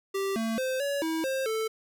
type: tone with pitch steps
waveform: square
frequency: 391 / 225.2 / 519 / 565 / 322.5 / 531 / 441.3 Hz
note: G4 / A3 / C5 / C#5 / E4 / C5 / A4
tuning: -4 / +40 / -14 / +33 / -38 / +25 / +5 cents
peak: -28 dBFS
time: 0.14-1.68 s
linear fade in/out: 10 ms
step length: 220 ms
effects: none